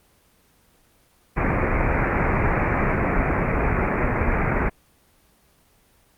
pink low-pass noise, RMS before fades -21 dBFS, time 1.36-4.7 s, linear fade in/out 20 ms, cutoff 2400 Hz, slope 96 dB/octave, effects pink hiss -59 dBFS RMS until 6.17 s + Opus 24 kbps

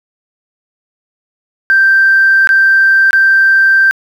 sine tone with dropouts, 1568 Hz, G6, in tune, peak -4 dBFS, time 1.7-3.91 s, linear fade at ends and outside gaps 0 ms, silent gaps 2.473-2.491 / 3.108-3.131 s, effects tanh soft clip ceiling 0 dBFS + 7-bit

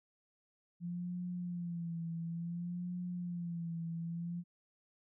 sine tone with vibrato, 172.2 Hz, F3, 24 cents flat, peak -37 dBFS, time 0.8-4.44 s, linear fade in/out 50 ms, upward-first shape sine, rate 0.57 Hz, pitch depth 62 cents each way, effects none

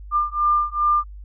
sine beating tone pair, 1196 / 1198.5 Hz, D6 / D6, +31 / +35 cents, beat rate 2.5 Hz, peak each -20 dBFS, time 0.11-1.04 s, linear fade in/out 50 ms, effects added 50 Hz sine -35 dBFS peak until 1.24 s

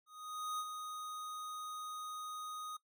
square tone with ADSR envelope, 1244.5 Hz, D#6, in tune, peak -37 dBFS, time 0.06-2.77 s, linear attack 530 ms, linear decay 51 ms, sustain -6 dB, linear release 8 ms, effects noise-tail reverb RT60 0.1 s tail -18 dB re dry + MP3 96 kbps

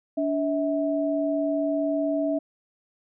sine tone pair together, 288.5 / 647 Hz, D4 / E5, -31 / -32 cents, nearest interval octave + major second, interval 1399 cents, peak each -25 dBFS, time 0.17-2.39 s, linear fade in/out 10 ms, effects none

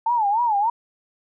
sine tone with vibrato, 880 Hz, A5, in tune, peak -17 dBFS, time 0.06-0.7 s, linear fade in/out 5 ms, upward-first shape sine, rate 3.4 Hz, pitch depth 170 cents each way, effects none

